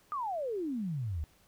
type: exponential sweep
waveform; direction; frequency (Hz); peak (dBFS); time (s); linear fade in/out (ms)
sine; down; 1244.5 to 70.8; -32; 0.12-1.24; 0
effects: pink hiss -65 dBFS RMS until 1.47 s